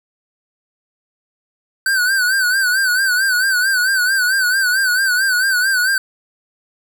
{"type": "tone with vibrato", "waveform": "square", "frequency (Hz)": 1524, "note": "G6", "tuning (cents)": -49, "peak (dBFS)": -14, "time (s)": [1.86, 5.98], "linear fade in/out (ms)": 2, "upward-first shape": "sine", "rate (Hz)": 4.5, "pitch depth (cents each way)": 87, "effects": []}